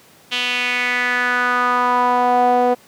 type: tone with band-pass filter sweep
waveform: sawtooth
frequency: 246.9 Hz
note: B3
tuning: in tune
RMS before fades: -17 dBFS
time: 0.31-2.75 s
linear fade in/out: 20 ms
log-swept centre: 3100 to 600 Hz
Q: 3.8
effects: pink hiss -48 dBFS RMS until 2.87 s + high-pass 150 Hz 12 dB/octave